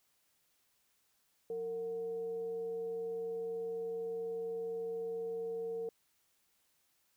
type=tone with frequency modulation; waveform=sine; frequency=457.9 Hz; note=A#4; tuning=31 cents flat; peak=-36 dBFS; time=1.5-5.89 s; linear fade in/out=2 ms; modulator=278 Hz; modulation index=0.22; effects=white hiss -75 dBFS RMS until 7.16 s